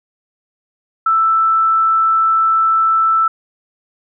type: tone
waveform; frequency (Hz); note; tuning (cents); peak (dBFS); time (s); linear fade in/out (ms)
sine; 1323; E6; +6; -10; 1.06-3.28; 5
effects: none